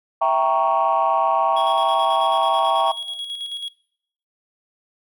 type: chord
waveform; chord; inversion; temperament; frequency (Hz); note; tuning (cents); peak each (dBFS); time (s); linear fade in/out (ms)
sine; E diminished seventh; none; equal; 659.3 / 784 / 932.3 / 1108.7; E5 / G5 / Bb5 / Db6; 0 / 0 / 0 / 0; -20; 0.21-2.92; 10
type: tone with tremolo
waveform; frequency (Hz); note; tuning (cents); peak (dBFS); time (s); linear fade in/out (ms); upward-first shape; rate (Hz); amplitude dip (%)
triangle; 3322; G#7; 0; -24; 1.56-3.69; 10; square; 9.2; 45
effects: noise-tail reverb RT60 0.7 s tail -22 dB re dry + tanh soft clip ceiling -9 dBFS